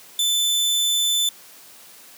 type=tone; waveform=sawtooth; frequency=3520 Hz; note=A7; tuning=in tune; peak=-15 dBFS; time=0.19-1.29 s; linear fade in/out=2 ms; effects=white hiss -46 dBFS RMS until 2.17 s + high-pass 150 Hz 12 dB/octave